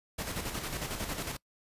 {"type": "noise with tremolo", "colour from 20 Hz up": "pink", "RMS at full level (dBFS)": -35, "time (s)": [0.18, 1.37], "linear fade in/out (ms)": 10, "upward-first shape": "square", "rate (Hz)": 11, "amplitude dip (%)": 45, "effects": ["noise-tail reverb RT60 0.1 s tail -23 dB re dry", "resampled to 32000 Hz"]}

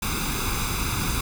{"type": "noise with comb filter", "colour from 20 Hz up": "pink", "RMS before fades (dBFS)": -26, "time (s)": [0.02, 1.21], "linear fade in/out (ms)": 5, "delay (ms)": 0.81, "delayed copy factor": 0.75, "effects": []}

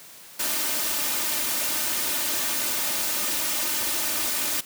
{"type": "noise with comb filter", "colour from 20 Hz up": "white", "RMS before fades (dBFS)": -26, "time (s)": [0.39, 4.61], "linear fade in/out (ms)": 10, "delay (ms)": 3.3, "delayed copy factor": 0.6, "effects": ["white hiss -46 dBFS RMS until 4.65 s", "high-pass 100 Hz 12 dB/octave"]}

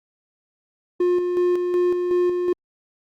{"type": "tone with tremolo", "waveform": "triangle", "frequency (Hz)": 356, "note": "F4", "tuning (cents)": 33, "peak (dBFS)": -14, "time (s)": [1, 2.53], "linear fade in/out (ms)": 5, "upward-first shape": "square", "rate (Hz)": 2.7, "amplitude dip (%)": 40, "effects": ["Opus 32 kbps"]}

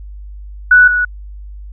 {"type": "tone pair in turn", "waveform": "sine", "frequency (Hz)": [1480, 1469.8], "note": ["F#6", "F#6"], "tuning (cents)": [0, -12], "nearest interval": "unison", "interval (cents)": 12, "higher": "first", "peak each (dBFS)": [-3, -11], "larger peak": "first", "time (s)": [[0.71, 0.88], [0.88, 1.05]], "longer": "neither", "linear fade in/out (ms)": 5, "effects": ["added 50 Hz sine -28 dBFS peak until 1.72 s"]}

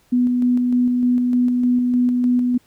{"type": "tone with tremolo", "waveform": "sine", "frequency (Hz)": 246.9, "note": "B3", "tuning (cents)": 0, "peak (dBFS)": -13, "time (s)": [0.12, 2.58], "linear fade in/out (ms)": 10, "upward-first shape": "square", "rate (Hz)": 3.3, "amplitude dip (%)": 25, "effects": ["pink hiss -58 dBFS RMS until 2.66 s"]}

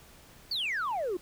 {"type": "exponential sweep", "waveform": "sine", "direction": "down", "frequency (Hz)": [4699, 335.4], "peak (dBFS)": -27, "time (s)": [0.51, 1.17], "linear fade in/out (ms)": 5, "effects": ["tanh soft clip ceiling -27 dBFS", "pink hiss -55 dBFS RMS until 1.21 s"]}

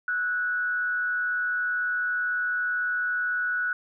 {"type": "tone with frequency modulation", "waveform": "sine", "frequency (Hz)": 1472, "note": "F#6", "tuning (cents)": -9, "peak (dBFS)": -24, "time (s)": [0.08, 3.73], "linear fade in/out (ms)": 2, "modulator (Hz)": 150, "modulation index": 0.35, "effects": []}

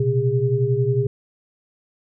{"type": "tone cluster", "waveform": "sine", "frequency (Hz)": [120.9, 132, 406.2], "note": ["B2", "C3", "G#4"], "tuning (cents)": [-36, 16, -38], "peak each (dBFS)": -21, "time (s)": [0, 1.07], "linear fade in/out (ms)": 5, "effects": []}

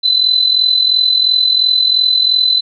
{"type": "tone with amplitude modulation", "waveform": "sine", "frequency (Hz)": 4023, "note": "B7", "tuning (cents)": 31, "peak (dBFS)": -6, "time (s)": [0.03, 2.61], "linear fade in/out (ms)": 20, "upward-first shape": "sine", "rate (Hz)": 42.9, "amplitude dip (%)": 65, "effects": []}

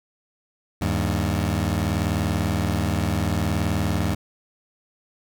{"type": "tone pair together", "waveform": "20% pulse", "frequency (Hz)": [79.5, 100.16], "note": ["D#2", "G2"], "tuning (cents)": [38, 38], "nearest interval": "major third", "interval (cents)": 400, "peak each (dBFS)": -19, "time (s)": [0.81, 4.15], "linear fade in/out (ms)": 10, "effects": []}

